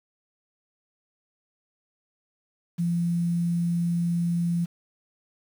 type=tone with quantisation; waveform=sine; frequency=171.5 Hz; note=F3; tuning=31 cents flat; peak=-22 dBFS; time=2.78-4.66 s; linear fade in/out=20 ms; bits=8; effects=none